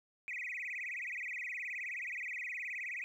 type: tone with vibrato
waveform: sine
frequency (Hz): 2217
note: C#7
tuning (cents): 0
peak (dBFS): -37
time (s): 0.28-3.04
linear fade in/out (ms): 0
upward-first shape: sine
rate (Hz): 19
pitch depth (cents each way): 250
effects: tanh soft clip ceiling -34 dBFS + 12-bit